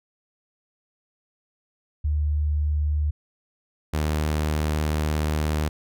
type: tone pair in turn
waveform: sine / sawtooth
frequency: 74.7 / 76.45 Hz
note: D2 / D#2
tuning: +30 / -30 cents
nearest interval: unison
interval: 40 cents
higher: second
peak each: -20 / -18 dBFS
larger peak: second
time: 2.04-3.11 / 3.93-5.69 s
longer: second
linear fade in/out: 10 ms
effects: none